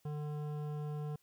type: tone with hard clipping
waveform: sine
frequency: 149.2 Hz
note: D3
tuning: 28 cents sharp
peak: -39 dBFS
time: 0.05-1.16 s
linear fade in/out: 5 ms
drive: 13 dB
effects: white hiss -73 dBFS RMS until 1.22 s